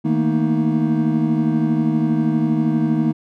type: tone cluster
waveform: triangle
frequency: 157.2 / 224.3 / 236.8 / 313.7 Hz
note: D#3 / A3 / A#3 / D#4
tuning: +18 / +34 / +27 / +14 cents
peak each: -19 dBFS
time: 0.04-3.13 s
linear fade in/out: 20 ms
effects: none